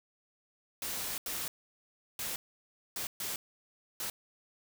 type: noise bursts at uneven times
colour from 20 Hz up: white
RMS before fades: -37 dBFS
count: 6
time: 0.82-1.18 / 1.26-1.48 / 2.19-2.36 / 2.96-3.07 / 3.2-3.36 / 4-4.1 s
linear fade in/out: 2 ms
effects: none